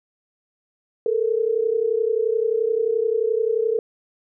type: tone pair together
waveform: sine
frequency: 434.7 / 466.2 Hz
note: A4 / A#4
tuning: -21 / 0 cents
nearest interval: minor second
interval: 121 cents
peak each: -21 dBFS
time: 1.06-3.79 s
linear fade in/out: 2 ms
effects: none